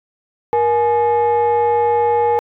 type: tone pair together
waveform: sine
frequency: 473 / 844.9 Hz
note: A#4 / G#5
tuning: +25 / +30 cents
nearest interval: minor seventh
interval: 1005 cents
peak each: -13 dBFS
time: 0.53-2.39 s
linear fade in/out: 0 ms
effects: tanh soft clip ceiling -9 dBFS